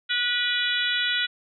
harmonic tone with a mistuned harmonic, 486.6 Hz, B4, 26 cents flat, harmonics 3 / 4 / 5 / 6 / 7 / 8, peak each -27 / -31 / -33 / -31 / -27 / -30 dBFS, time 0.09-1.27 s, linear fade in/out 20 ms, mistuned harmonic 6, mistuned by +24 cents, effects none

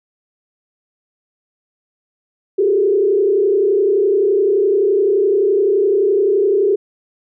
sine tone with frequency modulation, 400.6 Hz, G4, 38 cents sharp, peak -11 dBFS, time 2.58-6.76 s, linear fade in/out 10 ms, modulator 31.7 Hz, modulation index 1.1, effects none

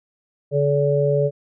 harmonic tone, 143.3 Hz, D3, 42 cents flat, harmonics 1 / 3 / 4, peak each -20 / -20 / -20 dBFS, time 0.51-1.31 s, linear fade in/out 50 ms, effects none

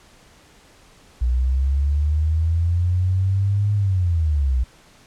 sine linear two-way sweep, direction up then down, 59.8 to 103.83 to 59.8 Hz, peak -16 dBFS, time 1.21-4.64 s, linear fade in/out 10 ms, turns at 3.74 s, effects pink hiss -51 dBFS RMS until 5.06 s + low-pass 9000 Hz 12 dB/octave

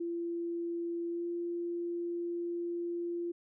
sine tone with pitch glide, 340.8 to 344.6 Hz, F4 to F4, -42 to -23 cents, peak -33 dBFS, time 0-3.32 s, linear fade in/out 10 ms, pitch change +19 cents, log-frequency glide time 1.09-1.26 s, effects none

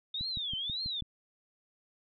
sine tone with vibrato, 3607 Hz, A7, 42 cents sharp, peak -33 dBFS, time 0.14-1.01 s, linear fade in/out 5 ms, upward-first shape triangle, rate 1.8 Hz, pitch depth 300 cents each way
click train, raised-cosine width 5 ms, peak -30 dBFS, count 6, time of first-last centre 0.21-1.023 s, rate 6.15 Hz
effects none

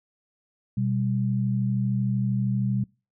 sine tone pair together, 124.17 / 197.1 Hz, B2 / G3, +10 / +10 cents, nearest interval minor sixth, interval 800 cents, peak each -24 / -26 dBFS, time 0.77-2.84 s, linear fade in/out 5 ms, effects noise-tail reverb RT60 0.3 s tail -24 dB re dry

